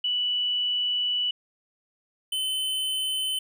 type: tone pair in turn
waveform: sine / square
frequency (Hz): 2960 / 3048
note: F#7 / G7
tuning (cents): 0 / -49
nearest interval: minor second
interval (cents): 51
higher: second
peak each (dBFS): -23 / -26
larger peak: first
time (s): 0.04-1.31 / 2.32-3.39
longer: first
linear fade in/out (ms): 5
effects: none